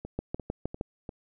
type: two click trains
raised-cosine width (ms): 2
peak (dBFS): -17 / -24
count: 5 / 4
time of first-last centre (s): 0.19-0.811 / 0.05-1.092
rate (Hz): 6.44 / 2.88
effects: none